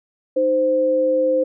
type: tone pair together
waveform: sine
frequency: 309.2 / 520 Hz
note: D#4 / C5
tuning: -11 / -11 cents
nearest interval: major sixth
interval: 900 cents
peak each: -24 / -15 dBFS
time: 0.36-1.44 s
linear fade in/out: 10 ms
effects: none